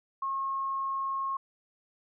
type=tone; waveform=sine; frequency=1083 Hz; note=C#6; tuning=41 cents flat; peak=-29 dBFS; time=0.22-1.37 s; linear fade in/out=5 ms; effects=none